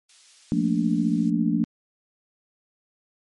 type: noise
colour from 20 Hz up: violet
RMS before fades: -39 dBFS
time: 0.09-1.3 s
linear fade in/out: 5 ms
type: chord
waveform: sine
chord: Bb major seventh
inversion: second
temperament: just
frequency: 174.81 / 218.5 / 233.1 / 291.4 Hz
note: F3 / A3 / Bb3 / D4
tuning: +2 / -12 / 0 / -13 cents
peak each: -25 dBFS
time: 0.52-1.64 s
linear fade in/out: 0 ms
effects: low-pass 5000 Hz 12 dB/octave + MP3 48 kbps